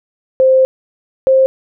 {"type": "tone pair in turn", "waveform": "sine", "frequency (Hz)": [523.3, 528.5], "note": ["C5", "C5"], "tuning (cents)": [0, 17], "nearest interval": "unison", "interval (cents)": 17, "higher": "second", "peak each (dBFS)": -6, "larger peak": "neither", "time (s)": [[0.4, 0.65], [1.27, 1.46]], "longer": "first", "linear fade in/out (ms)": 0, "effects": []}